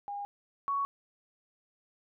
sine tone pair in turn, 811 / 1116.9 Hz, G#5 / C#6, -41 / +13 cents, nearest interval tritone, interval 554 cents, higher second, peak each -35 / -28 dBFS, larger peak second, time 0.08-0.25 / 0.68-0.85 s, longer neither, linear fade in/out 0 ms, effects none

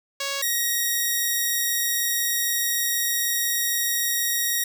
5% pulse tone pair in turn, 554.4 / 1886.4 Hz, C#5 / A#6, 0 / +20 cents, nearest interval octave + major sixth, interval 2120 cents, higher second, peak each -14 / -11 dBFS, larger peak second, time 0.2-0.42 / 0.42-4.64 s, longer second, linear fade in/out 5 ms, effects none

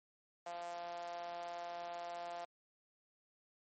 sawtooth tone with high-pass filter, 172.8 Hz, F3, 18 cents flat, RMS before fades -45 dBFS, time 0.46-2.45 s, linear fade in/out 5 ms, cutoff 690 Hz, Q 5.1, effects MP3 32 kbps

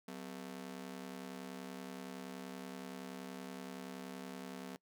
sawtooth ring-modulated tone, 221.3 Hz, A3, 10 cents sharp, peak -38 dBFS, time 0.08-4.76 s, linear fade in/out 0 ms, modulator 35.3 Hz, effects noise-tail reverb RT60 0.1 s tail -23 dB re dry

